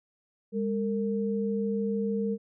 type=tone pair together; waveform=sine; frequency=203.4 / 456.6 Hz; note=G#3 / A#4; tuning=-36 / -36 cents; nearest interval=octave + major second; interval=1400 cents; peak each=-28 / -30 dBFS; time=0.52-2.38 s; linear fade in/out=50 ms; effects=none